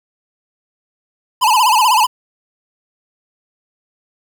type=tone with vibrato; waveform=square; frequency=932.3 Hz; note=A#5; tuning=in tune; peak=-10 dBFS; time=1.41-2.07 s; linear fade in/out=20 ms; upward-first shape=sine; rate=16 Hz; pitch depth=170 cents each way; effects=7-bit